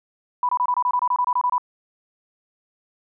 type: tone bursts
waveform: sine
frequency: 989 Hz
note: B5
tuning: 2 cents sharp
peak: -17 dBFS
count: 14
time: 0.43-1.581 s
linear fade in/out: 2 ms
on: 59 ms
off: 25 ms
effects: none